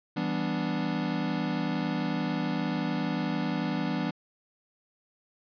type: chord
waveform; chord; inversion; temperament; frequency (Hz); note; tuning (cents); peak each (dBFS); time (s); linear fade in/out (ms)
square; E minor seventh; none; equal; 164.81 / 196 / 246.9 / 293.7; E3 / G3 / B3 / D4; 0 / 0 / 0 / 0; -34; 0.16-4.11; 10
effects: resampled to 11025 Hz